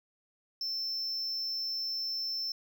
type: tone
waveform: triangle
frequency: 5330 Hz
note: E8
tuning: 18 cents sharp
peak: -31 dBFS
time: 0.61-2.52 s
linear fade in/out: 2 ms
effects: none